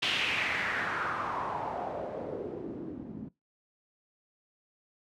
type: noise with low-pass filter sweep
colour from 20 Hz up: white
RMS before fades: -34 dBFS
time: 0.02-3.29 s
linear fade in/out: 10 ms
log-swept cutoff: 3200 to 220 Hz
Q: 3.6
effects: noise-tail reverb RT60 0.2 s tail -21 dB re dry + high-pass 80 Hz 12 dB/octave